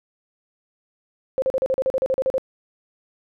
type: tone bursts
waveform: sine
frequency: 526 Hz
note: C5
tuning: 9 cents sharp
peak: -17 dBFS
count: 13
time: 1.38-2.381 s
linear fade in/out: 0 ms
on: 41 ms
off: 39 ms
effects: none